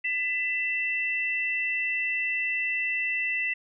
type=tone pair together; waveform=sine; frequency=2000 / 2670 Hz; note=B6 / E7; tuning=+21 / +22 cents; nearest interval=perfect fourth; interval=501 cents; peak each=-28 dBFS; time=0.04-3.54 s; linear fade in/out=10 ms; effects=none